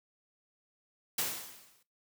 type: noise with exponential decay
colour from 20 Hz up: white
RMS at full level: -30 dBFS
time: 1.18-1.83 s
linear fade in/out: 5 ms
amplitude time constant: 140 ms
effects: noise-tail reverb RT60 0.2 s tail -17 dB re dry + high-pass 100 Hz 12 dB/octave